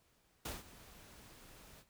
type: noise with ADSR envelope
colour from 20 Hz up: pink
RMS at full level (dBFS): -41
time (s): 0.45-1.85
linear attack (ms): 6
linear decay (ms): 170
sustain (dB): -17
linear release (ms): 59
effects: pink hiss -73 dBFS RMS until 1.89 s